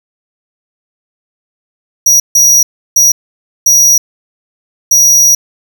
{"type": "tone bursts at uneven times", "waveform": "45% pulse", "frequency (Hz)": 5780, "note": "F#8", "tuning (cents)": -41, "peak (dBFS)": -4, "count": 5, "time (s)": [[2.06, 2.2], [2.35, 2.63], [2.96, 3.12], [3.66, 3.98], [4.91, 5.35]], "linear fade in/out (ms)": 5, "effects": []}